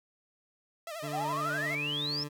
sawtooth tone with vibrato, 638 Hz, D#5, 43 cents sharp, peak -34 dBFS, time 0.87-1.75 s, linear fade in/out 2 ms, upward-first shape sine, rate 12 Hz, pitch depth 110 cents each way
20% pulse tone, 146.83 Hz, D3, in tune, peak -32 dBFS, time 1.02-2.29 s, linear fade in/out 20 ms
sine exponential sweep, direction up, 719 to 5430 Hz, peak -31 dBFS, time 1.13-2.24 s, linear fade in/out 10 ms
effects none

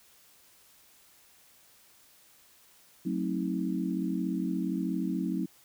sine chord, F# diminished seventh, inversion none, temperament just, 185 / 222 / 266.4 / 319.7 Hz, F#3 / A3 / C4 / Eb4, 0 / +16 / +31 / +47 cents, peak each -32 / -36 / -34 / -34 dBFS, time 3.05-5.46 s, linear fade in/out 10 ms, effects white hiss -60 dBFS RMS until 5.64 s

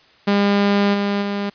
sawtooth tone with level steps, 201.8 Hz, G#3, 49 cents flat, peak -10 / -14 / -17 dBFS, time 0.27-1.5 s, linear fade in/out 10 ms, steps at 0.93 / 1.21 s, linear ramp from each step 20 ms, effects white hiss -52 dBFS RMS until 1.54 s + resampled to 11025 Hz

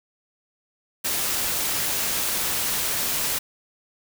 white noise, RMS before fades -25 dBFS, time 1.04-3.39 s, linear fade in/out 10 ms, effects none

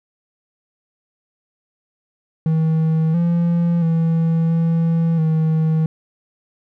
triangle tone with pitch steps, 159.9 / 170.8 / 164.1 / 165.4 / 158.9 Hz, D#3 / F3 / E3 / E3 / D#3, +48 / -38 / -8 / +6 / +37 cents, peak -12 dBFS, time 2.46-5.86 s, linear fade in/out 2 ms, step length 680 ms, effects none

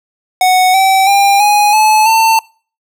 square tone with pitch steps, 740 / 768.8 / 798.6 / 829.7 / 861.9 / 895.4 Hz, F#5 / G5 / G5 / G#5 / A5 / A5, 0 / -34 / +32 / -2 / -36 / +30 cents, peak -7 dBFS, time 0.41-2.39 s, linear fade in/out 2 ms, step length 330 ms, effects noise-tail reverb RT60 0.4 s tail -24 dB re dry

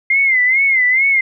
sine tone with vibrato, 2093 Hz, C7, in tune, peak -10 dBFS, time 0.1-1.21 s, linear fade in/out 5 ms, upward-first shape sine, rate 2.3 Hz, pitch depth 100 cents each way, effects none

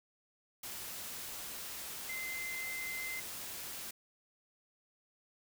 sine tone in noise, 2070 Hz, C7, 19 cents flat, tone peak -39 dBFS, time 2.09-3.2 s, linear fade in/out 5 ms, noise white, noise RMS -44 dBFS, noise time 0.63-3.91 s, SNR +2 dB, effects none

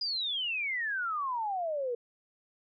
sine exponential sweep, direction down, 4978 to 466.2 Hz, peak -30 dBFS, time 0.01-1.95 s, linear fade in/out 5 ms, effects none

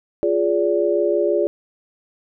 sine chord, D diminished, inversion first, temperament equal with one note detuned, 349.2 / 415.3 / 577.9 Hz, F4 / Ab4 / D5, 0 / 0 / -28 cents, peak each -20 dBFS, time 0.23-1.47 s, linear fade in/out 0 ms, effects none

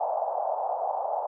white band-pass noise, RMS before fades -29 dBFS, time 0-1.27 s, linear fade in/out 10 ms, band 600 to 830 Hz, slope 48 dB/octave, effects none

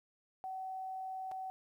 sine tone with dropouts, 757 Hz, F#5, 39 cents sharp, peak -39 dBFS, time 0.44-1.5 s, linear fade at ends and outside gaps 0 ms, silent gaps 1.314-1.318 s, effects 12-bit

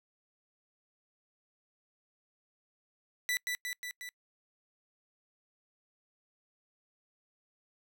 sawtooth tone with echo, 1975.5 Hz, B6, in tune, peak -26 dBFS, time 3.29-3.37 s, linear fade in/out 0 ms, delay 180 ms, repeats 4, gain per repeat -3 dB, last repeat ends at 4.09 s, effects noise-tail reverb RT60 0.1 s tail -26 dB re dry

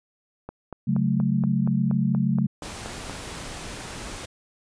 click train, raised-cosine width 1 ms, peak -21 dBFS, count 12, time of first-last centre 0.49-3.097 s, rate 4.22 Hz
sine chord, F# minor, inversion second, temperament equal with one note detuned, 138.59 / 185 / 217.9 Hz, C#3 / F#3 / A3, 0 / 0 / -17 cents, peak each -24 dBFS, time 0.87-2.47 s, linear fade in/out 10 ms
pink noise, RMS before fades -36 dBFS, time 2.62-4.26 s, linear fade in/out 10 ms
effects resampled to 22050 Hz

